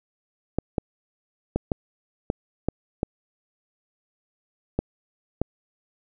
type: clicks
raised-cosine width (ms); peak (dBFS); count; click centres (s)
2; -9; 9; 0.586 / 0.782 / 1.56 / 1.718 / 2.301 / 2.686 / 3.031 / 4.79 / 5.416
effects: none